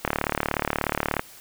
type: click train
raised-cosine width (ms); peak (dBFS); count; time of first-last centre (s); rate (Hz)
0.5; -7; 43; 0.05-1.194; 36.7
effects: white hiss -47 dBFS RMS until 1.4 s